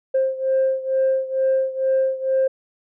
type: beating tone pair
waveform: sine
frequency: 528 / 530.2 Hz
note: C5 / C5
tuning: +16 / +23 cents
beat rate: 2.2 Hz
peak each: -18 / -21 dBFS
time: 0.14-2.48 s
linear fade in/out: 10 ms
effects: tanh soft clip ceiling -12 dBFS